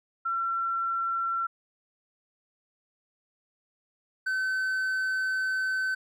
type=tone pair in turn; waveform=sine / triangle; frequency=1356 / 1527 Hz; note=E6 / G6; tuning=+49 / -46 cents; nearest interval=major second; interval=205 cents; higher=second; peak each=-26 / -24 dBFS; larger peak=second; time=0.25-1.47 / 4.26-5.95 s; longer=second; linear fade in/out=10 ms; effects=none